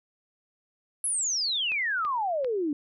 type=exponential sweep; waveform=sine; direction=down; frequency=11150 to 280 Hz; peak=-25 dBFS; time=1.04-2.73 s; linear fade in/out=2 ms
type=clicks; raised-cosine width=0.3 ms; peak=-26 dBFS; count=3; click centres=1.719 / 2.05 / 2.446 s
effects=none